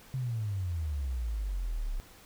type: exponential sweep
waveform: sine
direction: down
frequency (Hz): 134.1 to 32.7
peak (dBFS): -30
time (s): 0.14-2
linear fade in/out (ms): 0
effects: pink hiss -55 dBFS RMS until 2.25 s